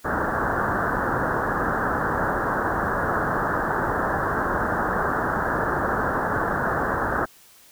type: low-pass noise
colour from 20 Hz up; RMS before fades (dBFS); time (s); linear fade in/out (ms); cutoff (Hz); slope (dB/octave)
white; -24; 0.04-7.26; 20; 1700; 96
effects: white hiss -52 dBFS RMS until 7.71 s